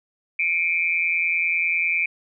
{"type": "tone with amplitude modulation", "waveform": "sine", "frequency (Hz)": 2355, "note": "D7", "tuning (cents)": 4, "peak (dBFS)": -15, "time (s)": [0.39, 2.06], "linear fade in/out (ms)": 5, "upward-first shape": "sine", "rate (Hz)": 170, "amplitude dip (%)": 90, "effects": []}